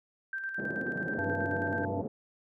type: tone with tremolo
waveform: sine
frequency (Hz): 1568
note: G6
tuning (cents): 0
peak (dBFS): -32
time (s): 0.33-1.85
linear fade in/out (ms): 2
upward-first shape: square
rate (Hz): 9.3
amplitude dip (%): 40
type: band-pass noise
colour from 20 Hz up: pink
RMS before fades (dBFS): -37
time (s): 0.58-2.08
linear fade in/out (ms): 5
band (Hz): 150 to 560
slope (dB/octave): 24
type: harmonic tone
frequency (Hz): 97.2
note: G2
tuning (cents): -14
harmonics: 1 / 3 / 5 / 7 / 9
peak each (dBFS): -37 / -38 / -37 / -38 / -40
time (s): 1.18-2.02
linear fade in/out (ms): 10
effects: none